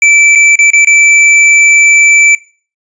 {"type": "tone with dropouts", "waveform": "square", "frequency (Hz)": 2324, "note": "D7", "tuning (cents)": -19, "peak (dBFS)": -3, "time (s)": [0.02, 2.35], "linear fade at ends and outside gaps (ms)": 2, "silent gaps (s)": [[0.352, 0.356], [0.556, 0.589], [0.704, 0.733], [0.848, 0.871]], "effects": ["noise-tail reverb RT60 0.4 s tail -21 dB re dry", "resampled to 22050 Hz"]}